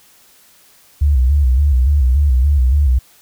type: tone with vibrato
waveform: sine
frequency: 67.7 Hz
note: C#2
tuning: 40 cents flat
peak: -9 dBFS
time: 1.01-2.99 s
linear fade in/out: 10 ms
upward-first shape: square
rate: 3.5 Hz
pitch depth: 120 cents each way
effects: white hiss -49 dBFS RMS until 3.21 s